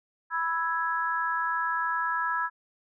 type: chord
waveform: sine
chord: E major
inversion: second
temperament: equal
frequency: 987.8 / 1318.5 / 1661.2 Hz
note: B5 / E6 / G#6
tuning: 0 / 0 / 0 cents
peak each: -30 dBFS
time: 0.3-2.5 s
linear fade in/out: 50 ms
effects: none